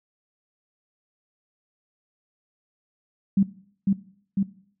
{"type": "tone with echo", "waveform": "sine", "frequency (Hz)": 196, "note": "G3", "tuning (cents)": 0, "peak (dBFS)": -15, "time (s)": [3.37, 3.43], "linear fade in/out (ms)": 5, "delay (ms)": 500, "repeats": 2, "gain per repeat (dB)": -2, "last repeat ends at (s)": 4.43, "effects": ["noise-tail reverb RT60 0.6 s tail -18 dB re dry"]}